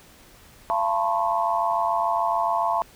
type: tone cluster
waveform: sine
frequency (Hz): 683 / 883 / 996 / 1083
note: F5 / A5 / B5 / C#6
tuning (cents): -39 / +6 / +14 / -41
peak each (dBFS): -25 / -25 / -27 / -27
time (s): 0.7-2.82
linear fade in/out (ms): 0
effects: pink hiss -51 dBFS RMS until 2.95 s